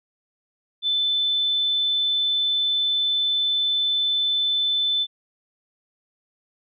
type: tone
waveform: sine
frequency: 3520 Hz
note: A7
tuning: in tune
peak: -19 dBFS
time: 0.82-5.07 s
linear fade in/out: 50 ms
effects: none